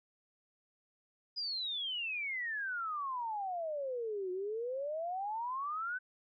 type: exponential two-way sweep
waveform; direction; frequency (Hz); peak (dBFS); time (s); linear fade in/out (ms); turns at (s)
sine; down then up; 5000 to 359.4 to 1535; -35; 1.36-5.99; 20; 4.31
effects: none